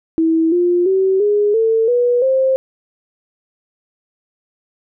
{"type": "tone with pitch steps", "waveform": "sine", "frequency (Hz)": [324.7, 352, 381.7, 413.8, 448.7, 486.5, 527.5], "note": ["E4", "F4", "G4", "G#4", "A4", "B4", "C5"], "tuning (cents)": [-26, 14, -46, -6, 34, -26, 14], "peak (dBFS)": -11, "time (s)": [0.18, 2.56], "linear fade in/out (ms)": 0, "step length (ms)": 340, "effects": []}